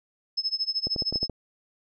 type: tone with tremolo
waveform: sine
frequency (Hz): 5200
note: E8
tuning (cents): -24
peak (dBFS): -22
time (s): 0.37-1.28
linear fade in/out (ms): 10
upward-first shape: sine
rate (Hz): 13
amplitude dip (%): 95
type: clicks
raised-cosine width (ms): 2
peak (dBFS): -19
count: 7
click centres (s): 0.87 / 0.962 / 1.022 / 1.126 / 1.158 / 1.23 / 1.297
effects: none